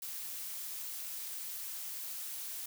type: noise with amplitude modulation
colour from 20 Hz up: blue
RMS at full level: -40 dBFS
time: 0.02-2.66 s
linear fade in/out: 5 ms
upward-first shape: sine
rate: 267 Hz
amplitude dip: 40%
effects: none